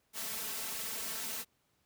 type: noise with comb filter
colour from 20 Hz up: white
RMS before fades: -39 dBFS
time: 0.13-1.45 s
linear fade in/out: 50 ms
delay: 4.5 ms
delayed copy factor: +0.95
effects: pink hiss -75 dBFS RMS until 1.85 s + high-pass 60 Hz 12 dB/octave

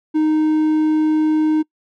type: tone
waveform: triangle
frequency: 310 Hz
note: D#4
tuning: 6 cents flat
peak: -11 dBFS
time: 0.14-1.63 s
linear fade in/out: 20 ms
effects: noise-tail reverb RT60 0.1 s tail -26 dB re dry

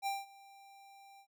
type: tone with ADSR envelope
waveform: square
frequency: 790 Hz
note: G5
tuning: 13 cents sharp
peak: -33 dBFS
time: 0.02-1.27 s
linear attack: 45 ms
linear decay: 190 ms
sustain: -23 dB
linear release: 76 ms
effects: none

